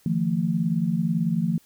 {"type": "tone cluster", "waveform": "sine", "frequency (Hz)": [153.9, 172, 223.3], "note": ["D#3", "F3", "A3"], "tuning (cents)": [-19, -26, 26], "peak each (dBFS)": [-28, -23, -26], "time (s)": [0.06, 1.58], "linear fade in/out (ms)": 2, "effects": ["white hiss -59 dBFS RMS until 1.65 s"]}